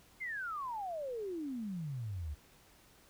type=exponential sweep; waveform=sine; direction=down; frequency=2161 to 69.3 Hz; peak=-37 dBFS; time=0.2-2.35 s; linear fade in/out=20 ms; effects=pink hiss -63 dBFS RMS until 3.09 s